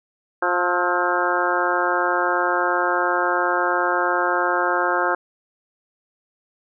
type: harmonic tone with a mistuned harmonic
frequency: 177.1 Hz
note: F3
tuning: 24 cents sharp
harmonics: 2 / 3 / 4 / 5 / 6 / 7 / 8 / 9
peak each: -26 / -26 / -26 / -26 / -26 / -26 / -26 / -26 dBFS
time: 0.42-5.15 s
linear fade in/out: 5 ms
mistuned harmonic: 7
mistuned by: +67 cents
effects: none